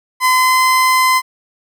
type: tone with pitch glide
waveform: 30% pulse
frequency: 1021 to 1028.7 Hz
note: C6 to C6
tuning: -43 to -30 cents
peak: -7 dBFS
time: 0.2-1.22 s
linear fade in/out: 50 ms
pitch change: +13 cents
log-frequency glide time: 0.33-0.61 s
effects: none